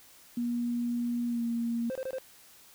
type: tone with pitch glide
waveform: sine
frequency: 239.1 to 233.6 Hz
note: A#3 to A#3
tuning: +44 to +4 cents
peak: -28 dBFS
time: 0.37-1.9 s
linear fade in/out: 5 ms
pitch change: -40 cents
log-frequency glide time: 1.28-1.42 s
type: tone bursts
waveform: triangle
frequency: 523.3 Hz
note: C5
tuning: in tune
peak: -30 dBFS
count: 4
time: 1.9-2.184 s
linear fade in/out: 0 ms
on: 53 ms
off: 24 ms
effects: white hiss -56 dBFS RMS until 2.74 s